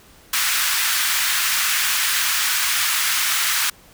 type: high-pass noise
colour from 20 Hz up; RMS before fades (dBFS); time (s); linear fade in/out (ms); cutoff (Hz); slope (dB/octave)
pink; -20; 0.33-3.7; 5; 1300; 24
effects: pink hiss -49 dBFS RMS until 3.93 s